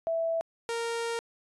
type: tone pair in turn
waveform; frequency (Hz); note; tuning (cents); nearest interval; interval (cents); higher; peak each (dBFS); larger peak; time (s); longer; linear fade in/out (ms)
sine / sawtooth; 659.3 / 463.9; E5 / A#4; 0 / -8; tritone; 608; first; -26; neither; 0.07-0.41 / 0.69-1.19; second; 0
effects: resampled to 24000 Hz